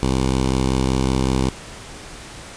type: tone with notch filter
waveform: 10% pulse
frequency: 65.3 Hz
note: C2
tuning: 3 cents flat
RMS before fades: -19 dBFS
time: 0.03-1.49 s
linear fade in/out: 0 ms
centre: 1700 Hz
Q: 1.6
effects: pink hiss -37 dBFS RMS until 2.56 s + resampled to 22050 Hz